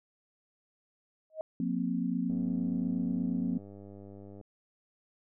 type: tone with exponential growth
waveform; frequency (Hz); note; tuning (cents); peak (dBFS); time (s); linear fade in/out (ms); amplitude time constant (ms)
sine; 630; D#5; +21; -29; 1.3-1.41; 1; 23
type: chord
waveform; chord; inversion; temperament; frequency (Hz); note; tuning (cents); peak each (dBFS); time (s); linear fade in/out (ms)
sine; F suspended fourth; none; equal with one note detuned; 178.8 / 233.1 / 261.6; F3 / Bb3 / C4; +41 / 0 / 0; -33; 1.6-3.58; 2
type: click train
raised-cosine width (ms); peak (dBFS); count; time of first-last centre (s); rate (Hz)
2; -36; 212; 2.3-4.412; 99.9
effects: none